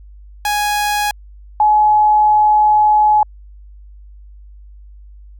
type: tone pair in turn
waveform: sawtooth / sine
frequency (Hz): 830.6 / 847.6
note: G#5 / G#5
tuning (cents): 0 / +35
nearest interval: unison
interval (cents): 35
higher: second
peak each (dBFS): -11 / -8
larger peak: second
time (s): 0.45-1.11 / 1.6-3.23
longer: second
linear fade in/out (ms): 2
effects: added 50 Hz sine -36 dBFS peak until 5.39 s

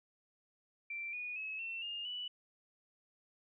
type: tone with pitch steps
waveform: sine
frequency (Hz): 2349 / 2460 / 2576 / 2698 / 2826 / 2960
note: D7 / D#7 / E7 / E7 / F7 / F#7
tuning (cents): 0 / -20 / -41 / +40 / +20 / 0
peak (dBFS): -39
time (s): 0.9-2.28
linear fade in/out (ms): 5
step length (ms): 230
effects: none

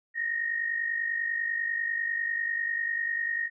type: tone pair together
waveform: sine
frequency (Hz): 1821 / 1871.1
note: A#6 / A#6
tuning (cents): -41 / +6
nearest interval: unison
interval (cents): 47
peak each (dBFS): -34 / -28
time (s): 0.14-3.5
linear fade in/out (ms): 50
effects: none

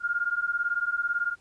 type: beating tone pair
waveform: sine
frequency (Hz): 1404 / 1422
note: F6 / F6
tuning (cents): +9 / +31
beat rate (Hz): 18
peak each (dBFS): -28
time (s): 0-1.36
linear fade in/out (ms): 50
effects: pink hiss -63 dBFS RMS until 1.4 s + resampled to 22050 Hz

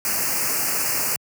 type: band-stop noise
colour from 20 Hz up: white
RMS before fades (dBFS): -23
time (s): 0.05-1.16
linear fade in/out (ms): 0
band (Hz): 2800 to 4500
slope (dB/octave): 96
effects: high-pass 100 Hz 12 dB/octave

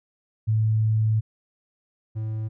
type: tone pair in turn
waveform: sine / triangle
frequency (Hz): 109.5 / 109.5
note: A2 / A2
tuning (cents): -8 / -8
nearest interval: unison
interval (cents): 0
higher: neither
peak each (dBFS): -18 / -24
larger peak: first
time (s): 0.47-1.21 / 2.15-2.49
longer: first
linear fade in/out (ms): 20
effects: none

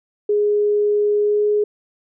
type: tone with pitch glide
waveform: sine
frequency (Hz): 415.3 to 417.9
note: G#4 to G#4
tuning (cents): 0 to +11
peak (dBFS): -14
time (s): 0.29-1.64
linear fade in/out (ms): 5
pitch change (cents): +11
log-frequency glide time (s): 1.21-1.45
effects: none

